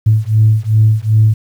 sine beating tone pair, 107.7 / 110.3 Hz, A2 / A2, -37 / +5 cents, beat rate 2.6 Hz, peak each -10 dBFS, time 0.06-1.34 s, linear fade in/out 10 ms, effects tanh soft clip ceiling 0 dBFS + 7-bit

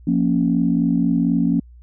sine chord, Bb minor, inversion second, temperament equal, 174.61 / 233.1 / 277.2 Hz, F3 / Bb3 / Db4, 0 / 0 / 0 cents, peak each -19 dBFS, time 0.07-1.6 s, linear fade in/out 5 ms, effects tanh soft clip ceiling -5 dBFS + added 60 Hz sine -41 dBFS peak until 1.82 s

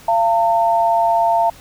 sine tone pair together, 683.4 / 900 Hz, F5 / A5, -38 / +39 cents, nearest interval perfect fourth, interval 477 cents, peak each -15 dBFS, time 0.08-1.5 s, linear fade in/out 5 ms, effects pink hiss -43 dBFS RMS until 1.6 s

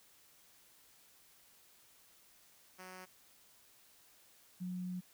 5% pulse / sine tone pair in turn, 185 / 181.4 Hz, F#3 / F#3, 0 / -34 cents, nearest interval unison, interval 34 cents, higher first, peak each -38 / -38 dBFS, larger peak neither, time 2.78-3.06 / 4.6-5.01 s, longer second, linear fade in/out 20 ms, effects white hiss -65 dBFS RMS until 5.13 s

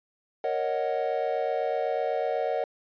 triangle chord, D# minor seventh, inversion second, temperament equal, 466.2 / 554.4 / 622.3 / 740 Hz, A#4 / C#5 / D#5 / F#5, 0 / 0 / 0 / 0 cents, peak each -29 dBFS, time 0.44-2.64 s, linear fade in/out 2 ms, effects resampled to 11025 Hz

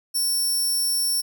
10% pulse tone, 5440 Hz, F8, 46 cents flat, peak -15 dBFS, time 0.14-1.22 s, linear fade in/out 20 ms, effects none

